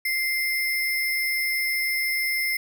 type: tone with sample-and-hold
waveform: sine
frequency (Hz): 2093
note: C7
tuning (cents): 0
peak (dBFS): -22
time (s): 0.05-2.57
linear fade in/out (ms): 5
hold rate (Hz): 7350
effects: none